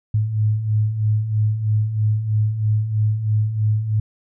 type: beating tone pair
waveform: sine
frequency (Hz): 105.1 / 108.2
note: G#2 / A2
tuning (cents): +21 / -29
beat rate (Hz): 3.1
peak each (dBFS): -24 / -17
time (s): 0.14-4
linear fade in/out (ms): 5
effects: none